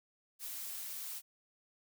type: noise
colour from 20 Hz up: blue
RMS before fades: -43 dBFS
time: 0.39-1.22 s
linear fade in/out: 50 ms
effects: none